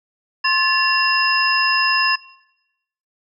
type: tone cluster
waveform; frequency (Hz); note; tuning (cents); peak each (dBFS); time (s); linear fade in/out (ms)
sine; 1059 / 1737 / 2744 / 5090; C6 / A6 / F7 / D#8; +21 / -23 / -31 / +39; -20; 0.44-2.16; 10
effects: noise-tail reverb RT60 0.9 s tail -20 dB re dry